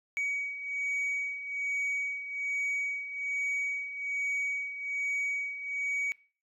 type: beating tone pair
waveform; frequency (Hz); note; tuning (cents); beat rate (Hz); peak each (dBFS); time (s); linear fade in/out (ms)
sine; 2259 / 2260.2; C#7 / C#7; +32 / +33; 1.2; -35 / -30; 0.17-6.12; 0
effects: noise-tail reverb RT60 0.4 s tail -22 dB re dry + tanh soft clip ceiling -27 dBFS